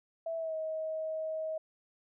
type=tone with pitch glide; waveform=sine; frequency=658 to 633.4 Hz; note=E5 to D#5; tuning=-3 to +31 cents; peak=-33 dBFS; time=0.26-1.58 s; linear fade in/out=5 ms; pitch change=-66 cents; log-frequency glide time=0.37-0.55 s; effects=none